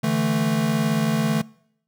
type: chord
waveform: square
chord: D suspended second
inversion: none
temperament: equal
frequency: 146.83 / 164.81 / 220 Hz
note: D3 / E3 / A3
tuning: 0 / 0 / 0 cents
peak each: -26 / -26 / -23 dBFS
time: 0.03-1.42 s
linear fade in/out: 10 ms
effects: noise-tail reverb RT60 0.7 s tail -24 dB re dry